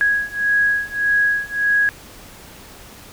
sine beating tone pair, 1658 / 1659.7 Hz, G#6 / G#6, -3 / -2 cents, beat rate 1.7 Hz, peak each -19 / -18 dBFS, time 0.01-1.89 s, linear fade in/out 0 ms, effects pink hiss -41 dBFS RMS until 3.12 s

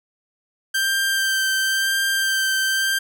sawtooth tone with vibrato, 1571 Hz, G6, 3 cents sharp, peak -15 dBFS, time 0.74-2.99 s, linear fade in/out 10 ms, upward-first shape sine, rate 0.96 Hz, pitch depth 16 cents each way, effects none

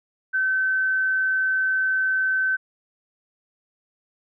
sine tone, 1533 Hz, G6, 39 cents flat, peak -19 dBFS, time 0.33-2.57 s, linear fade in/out 20 ms, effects none

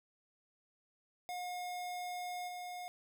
square tone with level steps, 718 Hz, F5, 48 cents sharp, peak -40 / -43 dBFS, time 1.29-2.88 s, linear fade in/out 0 ms, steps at 2.47 s, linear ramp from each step 20 ms, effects none

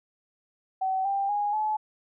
sine tone with pitch steps, 760 / 791.4 / 824 / 858 Hz, F#5 / G5 / G#5 / A5, +46 / +16 / -14 / -44 cents, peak -24 dBFS, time 0.81-1.77 s, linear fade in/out 10 ms, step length 240 ms, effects none

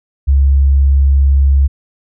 sine tone, 68.8 Hz, C#2, 12 cents flat, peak -6 dBFS, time 0.27-1.68 s, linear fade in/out 20 ms, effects none

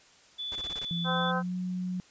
sine tone, 3468 Hz, A7, 26 cents flat, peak -33 dBFS, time 0.38-1.32 s, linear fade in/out 20 ms
pink noise bursts, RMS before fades -43 dBFS, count 6, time 0.52-0.849 s, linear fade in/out 0 ms, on 34 ms, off 25 ms
sine tone with pitch glide, 170 to 182.2 Hz, F3 to F#3, -46 to -26 cents, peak -30 dBFS, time 0.91-2 s, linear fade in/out 0 ms, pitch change +120 cents, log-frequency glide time 1.02-1.56 s
harmonic tone, 257.1 Hz, C4, 30 cents flat, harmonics 2 / 3 / 4 / 5 / 6, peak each -34 / -34 / -34 / -34 / -34 dBFS, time 1.04-1.43 s, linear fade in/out 50 ms
effects white hiss -58 dBFS RMS until 2.1 s + resampled to 16000 Hz

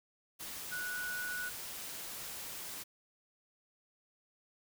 sine tone in noise, 1471 Hz, F#6, 11 cents flat, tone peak -37 dBFS, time 0.71-1.5 s, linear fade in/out 20 ms, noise white, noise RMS -44 dBFS, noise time 0.39-2.84 s, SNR +4 dB, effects none

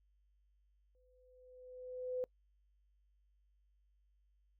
sine tone with exponential growth, 505 Hz, B4, 39 cents sharp, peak -34 dBFS, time 0.95-2.24 s, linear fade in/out 0 ms, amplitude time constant 280 ms, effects noise-tail reverb RT60 0.1 s tail -26 dB re dry + added 50 Hz sine -70 dBFS peak until 4.59 s

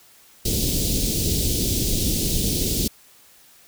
pink band-stop noise, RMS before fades -22 dBFS, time 0.45-2.88 s, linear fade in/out 5 ms, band 420 to 3600 Hz, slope 24 dB/octave, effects white hiss -52 dBFS RMS until 3.67 s

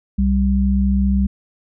sine tone pair together, 65.41 / 196.01 Hz, C2 / G3, 0 / 0 cents, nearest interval octave + perfect fifth, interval 1900 cents, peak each -16 dBFS, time 0.18-1.27 s, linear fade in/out 10 ms, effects none

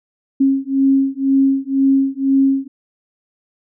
sine beating tone pair, 270 / 272 Hz, C#4 / C#4, -45 / -33 cents, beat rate 2 Hz, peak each -15 dBFS, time 0.4-2.68 s, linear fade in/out 10 ms, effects none

